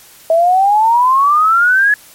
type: exponential sweep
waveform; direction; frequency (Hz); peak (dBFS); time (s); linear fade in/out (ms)
sine; up; 642 to 1709; -7; 0.3-1.94; 2
effects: white hiss -41 dBFS RMS until 2.14 s + MP3 64 kbps